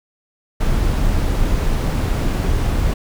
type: noise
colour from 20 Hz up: brown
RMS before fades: -17 dBFS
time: 0.6-2.94 s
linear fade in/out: 10 ms
effects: none